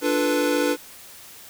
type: chord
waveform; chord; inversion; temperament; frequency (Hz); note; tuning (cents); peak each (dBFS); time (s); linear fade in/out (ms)
square; B half-diminished seventh; first; equal; 293.7 / 349.2 / 440 / 493.9; D4 / F4 / A4 / B4; 0 / 0 / 0 / 0; -24 / -29 / -29 / -24; 0.01-0.77; 50
effects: white hiss -44 dBFS RMS until 1.49 s